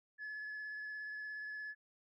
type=tone with vibrato; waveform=sine; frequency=1711 Hz; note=A6; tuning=49 cents flat; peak=-40 dBFS; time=0.18-1.75 s; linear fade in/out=50 ms; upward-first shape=sine; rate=17 Hz; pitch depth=11 cents each way; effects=tanh soft clip ceiling -40 dBFS